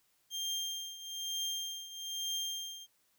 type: tone with tremolo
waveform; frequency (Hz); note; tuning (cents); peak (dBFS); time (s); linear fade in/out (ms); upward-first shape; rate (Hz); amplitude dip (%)
30% pulse; 3193; G7; +31; -30; 0.3-2.87; 50; triangle; 1.1; 80
effects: white hiss -73 dBFS RMS until 3.18 s